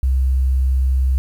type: tone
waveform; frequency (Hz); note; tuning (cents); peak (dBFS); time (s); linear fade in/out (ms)
sine; 65.41; C2; 0; -13; 0.03-1.18; 0
effects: 8-bit